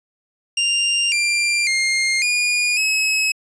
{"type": "tone with pitch steps", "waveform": "sawtooth", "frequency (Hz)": [2792, 2377, 2122, 2438, 2568], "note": ["F7", "D7", "C7", "D#7", "E7"], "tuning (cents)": [-1, 20, 24, -36, -46], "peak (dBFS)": -13, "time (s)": [0.57, 3.32], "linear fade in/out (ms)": 5, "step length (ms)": 550, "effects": ["resampled to 22050 Hz"]}